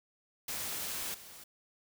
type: noise with level steps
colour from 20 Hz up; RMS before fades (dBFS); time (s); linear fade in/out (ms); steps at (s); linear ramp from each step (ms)
white; -38 / -51; 0.48-1.44; 5; 1.14; 5
effects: none